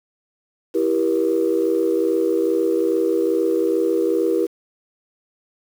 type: chord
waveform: sine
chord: E diminished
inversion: none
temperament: equal with one note detuned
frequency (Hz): 329.6 / 392 / 478.2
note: E4 / G4 / Bb4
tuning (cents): 0 / 0 / +44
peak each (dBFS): -20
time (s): 0.74-4.47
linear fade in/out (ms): 20
effects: tanh soft clip ceiling -8 dBFS + 7-bit